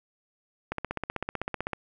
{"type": "click train", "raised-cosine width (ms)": 0.5, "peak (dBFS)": -15, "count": 17, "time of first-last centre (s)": [0.72, 1.733], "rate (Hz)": 15.8, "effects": []}